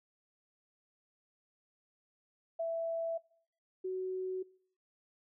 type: tone pair in turn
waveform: sine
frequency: 662 / 373 Hz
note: E5 / F#4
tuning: +7 / +14 cents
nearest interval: minor seventh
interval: 993 cents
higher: first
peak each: -32 / -34 dBFS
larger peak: first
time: 2.59-3.18 / 3.84-4.43 s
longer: neither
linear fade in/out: 10 ms
effects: noise-tail reverb RT60 0.6 s tail -24 dB re dry